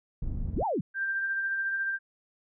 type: low-pass noise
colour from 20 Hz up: pink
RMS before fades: -32 dBFS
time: 0.22-0.63 s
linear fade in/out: 2 ms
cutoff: 150 Hz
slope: 12 dB/octave
type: linear two-way sweep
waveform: sine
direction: up then down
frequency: 123.47 to 932.3 to 123.47 Hz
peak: -26 dBFS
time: 0.56-0.81 s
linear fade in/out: 5 ms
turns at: 0.65 s
type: tone with tremolo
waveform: sine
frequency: 1579 Hz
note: G6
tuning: 12 cents sharp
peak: -26 dBFS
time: 0.94-1.99 s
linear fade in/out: 50 ms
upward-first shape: sine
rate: 14 Hz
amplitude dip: 30%
effects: none